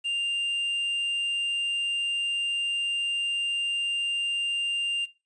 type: tone with quantisation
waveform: triangle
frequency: 2794 Hz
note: F7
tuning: in tune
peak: -24 dBFS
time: 0.04-5.06 s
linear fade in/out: 20 ms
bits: 9
effects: noise-tail reverb RT60 0.3 s tail -19 dB re dry + resampled to 22050 Hz